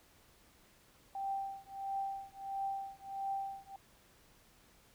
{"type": "tone with tremolo", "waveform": "sine", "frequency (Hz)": 784, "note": "G5", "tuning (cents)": 0, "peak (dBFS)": -33, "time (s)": [1.15, 3.76], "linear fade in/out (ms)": 2, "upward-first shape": "triangle", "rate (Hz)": 1.5, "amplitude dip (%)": 100, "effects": ["pink hiss -65 dBFS RMS until 4.94 s"]}